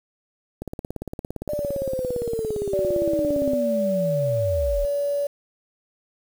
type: click train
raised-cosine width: 2 ms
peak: -17 dBFS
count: 52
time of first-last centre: 0.62-3.534 s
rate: 17.5 Hz
type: linear sweep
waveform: sine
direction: down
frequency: 601 to 34.09 Hz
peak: -24 dBFS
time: 1.49-4.85 s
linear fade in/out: 0 ms
type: tone with pitch glide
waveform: sine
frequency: 580 to 571 Hz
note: D5 to D5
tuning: -22 to -49 cents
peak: -21 dBFS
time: 2.73-5.27 s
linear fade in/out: 5 ms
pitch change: -27 cents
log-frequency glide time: 3.43-4.49 s
effects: 7-bit